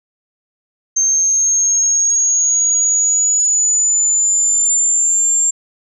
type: linear sweep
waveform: sine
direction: up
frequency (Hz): 6330 to 7380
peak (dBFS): -11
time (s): 0.96-5.51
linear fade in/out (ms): 10
effects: none